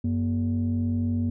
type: tone pair together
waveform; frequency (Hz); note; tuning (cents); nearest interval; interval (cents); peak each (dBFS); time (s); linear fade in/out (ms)
sine; 94.65 / 238.5; F#2 / A#3; +40 / +40; octave + major third; 1600; -24; 0.04-1.3; 5
effects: tanh soft clip ceiling -18 dBFS